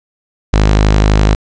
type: tone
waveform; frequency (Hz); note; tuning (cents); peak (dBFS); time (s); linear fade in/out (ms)
sawtooth; 51.91; G#1; 0; -3; 0.53-1.35; 5
effects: resampled to 16000 Hz + 7-bit